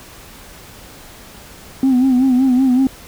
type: tone with vibrato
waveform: sine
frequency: 257.6 Hz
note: C4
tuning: 27 cents flat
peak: -8 dBFS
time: 1.83-2.87 s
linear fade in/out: 2 ms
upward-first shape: sine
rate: 5.3 Hz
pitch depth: 75 cents each way
effects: tanh soft clip ceiling -8 dBFS + pink hiss -39 dBFS RMS until 3.07 s